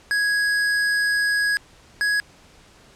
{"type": "tone pair in turn", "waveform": "square", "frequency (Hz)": [1661.2, 1667.4], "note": ["G#6", "G#6"], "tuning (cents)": [0, 6], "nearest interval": "unison", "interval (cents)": 6, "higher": "second", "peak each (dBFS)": -19, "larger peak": "neither", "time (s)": [[0.11, 1.57], [2.01, 2.2]], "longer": "first", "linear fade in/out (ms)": 0, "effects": ["pink hiss -51 dBFS RMS until 2.95 s", "low-pass 8000 Hz 12 dB/octave"]}